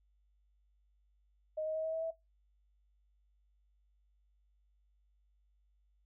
sine tone with pitch steps, 622.3 / 628.4 / 634.6 / 640.9 / 647.2 / 653.6 Hz, D#5 / D#5 / D#5 / E5 / E5 / E5, 0 / +17 / +34 / -49 / -32 / -15 cents, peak -34 dBFS, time 1.57-2.11 s, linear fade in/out 10 ms, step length 90 ms, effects noise-tail reverb RT60 0.2 s tail -20 dB re dry + added 50 Hz sine -69 dBFS peak until 6.05 s

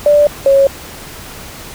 sine tone pair in turn, 587.3 / 548.8 Hz, D5 / C#5, 0 / -17 cents, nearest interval minor second, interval 117 cents, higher first, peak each -5 dBFS, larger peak neither, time 0.06-0.27 / 0.46-0.67 s, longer neither, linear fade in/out 2 ms, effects pink hiss -31 dBFS RMS until 1.74 s

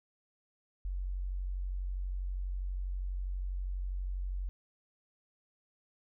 sine tone, 46.16 Hz, F#1, 3 cents flat, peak -33 dBFS, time 0.85-4.49 s, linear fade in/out 0 ms, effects none

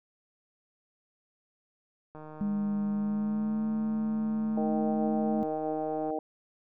click train, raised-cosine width 1 ms, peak -32 dBFS, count 610, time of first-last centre 2.15-6.105 s, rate 154 Hz
sine tone with pitch glide, 204.7 to 218.1 Hz, G#3 to A3, -25 to -15 cents, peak -27 dBFS, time 2.41-5.43 s, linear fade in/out 0 ms, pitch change +110 cents, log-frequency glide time 2.9-3.66 s
harmonic tone, 155.56 Hz, D#3, in tune, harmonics 2 / 3 / 4 / 5, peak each -35 / -35 / -35 / -35 dBFS, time 4.57-6.19 s, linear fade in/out 2 ms
effects none

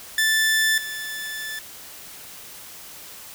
sawtooth tone pair in turn, 1760 / 1748.9 Hz, A6 / A6, 0 / -11 cents, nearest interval unison, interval 11 cents, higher first, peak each -14 / -26 dBFS, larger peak first, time 0.18-0.78 / 0.78-1.59 s, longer second, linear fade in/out 2 ms, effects white hiss -41 dBFS RMS until 3.34 s

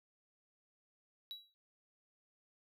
triangle tone with exponential decay, 3899 Hz, B7, 23 cents flat, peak -39 dBFS, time 1.31-1.54 s, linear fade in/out 0 ms, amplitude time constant 49 ms, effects none

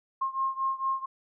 sine beating tone pair, 1067 / 1071.4 Hz, C6 / C6, +34 / +41 cents, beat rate 4.4 Hz, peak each -29 / -31 dBFS, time 0.21-1.06 s, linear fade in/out 10 ms, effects none

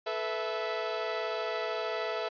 sawtooth chord, A suspended second, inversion none, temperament equal with one note detuned, 435.2 / 493.9 / 659.3 Hz, A4 / B4 / E5, -19 / 0 / 0 cents, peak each -32 / -34 / -30 dBFS, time 0.06-2.29 s, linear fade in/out 10 ms, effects resampled to 11025 Hz

